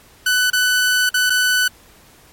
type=tone with dropouts; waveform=sawtooth; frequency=1496 Hz; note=F#6; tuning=19 cents sharp; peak=-10 dBFS; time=0.26-1.68 s; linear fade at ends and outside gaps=5 ms; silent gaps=0.502-0.531 / 1.093-1.141 / 1.298-1.302 s; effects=pink hiss -48 dBFS RMS until 2.32 s + MP3 64 kbps